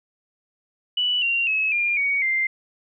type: tone with pitch steps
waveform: sine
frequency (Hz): 2960 / 2762 / 2577 / 2404 / 2243 / 2093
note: F#7 / F7 / E7 / D7 / C#7 / C7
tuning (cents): 0 / -20 / -40 / +40 / +20 / 0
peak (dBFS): -19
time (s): 0.97-2.47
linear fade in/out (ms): 5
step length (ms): 250
effects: none